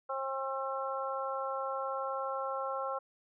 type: harmonic tone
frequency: 268.1 Hz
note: C4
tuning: 42 cents sharp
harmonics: 2 / 3 / 4 / 5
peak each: -37 / -40 / -39 / -39 dBFS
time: 0.09-2.99 s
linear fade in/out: 10 ms
effects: none